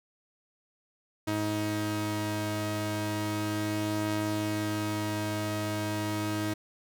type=tone pair together; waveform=sawtooth; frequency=105.55 / 316.3 Hz; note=G#2 / D#4; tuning=+29 / +29 cents; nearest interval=octave + perfect fifth; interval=1900 cents; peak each=-29 / -27 dBFS; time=1.27-6.54 s; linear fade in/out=10 ms; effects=none